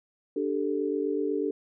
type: chord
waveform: sine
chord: D suspended fourth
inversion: none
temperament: equal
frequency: 293.7 / 392 / 440 Hz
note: D4 / G4 / A4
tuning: 0 / 0 / 0 cents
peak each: -30 dBFS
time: 0.36-1.51 s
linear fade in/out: 5 ms
effects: none